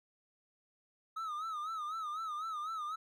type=tone with vibrato; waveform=triangle; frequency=1261 Hz; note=D#6; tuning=23 cents sharp; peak=-35 dBFS; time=1.16-2.96 s; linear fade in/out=10 ms; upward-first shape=sine; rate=4 Hz; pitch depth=100 cents each way; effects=none